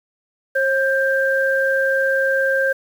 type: tone pair together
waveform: sine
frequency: 538 / 1580.8 Hz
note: C5 / G6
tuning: +48 / +14 cents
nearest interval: octave + perfect fifth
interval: 1866 cents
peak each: -18 dBFS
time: 0.55-2.73 s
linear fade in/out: 10 ms
effects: 7-bit